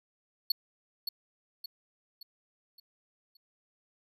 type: tone with echo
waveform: square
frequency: 4396 Hz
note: C#8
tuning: 15 cents flat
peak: -24 dBFS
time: 0.5-0.52 s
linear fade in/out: 5 ms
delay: 570 ms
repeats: 5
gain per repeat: -7 dB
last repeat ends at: 3.37 s
effects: none